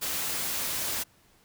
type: noise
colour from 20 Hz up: white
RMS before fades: -31 dBFS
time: 0.01-1.04 s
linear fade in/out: 20 ms
effects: pink hiss -62 dBFS RMS until 1.44 s